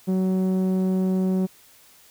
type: tone with low-pass filter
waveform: sawtooth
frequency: 187.2 Hz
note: F#3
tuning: 20 cents sharp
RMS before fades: -22 dBFS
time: 0.07-1.47 s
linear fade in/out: 20 ms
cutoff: 380 Hz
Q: 0.67
effects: white hiss -53 dBFS RMS until 2.1 s